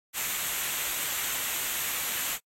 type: noise with comb filter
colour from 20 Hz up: white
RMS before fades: -31 dBFS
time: 0.13-2.39 s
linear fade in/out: 50 ms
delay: 0.2 ms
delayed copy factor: -0.5
effects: noise-tail reverb RT60 0.1 s tail -26 dB re dry + AAC 48 kbps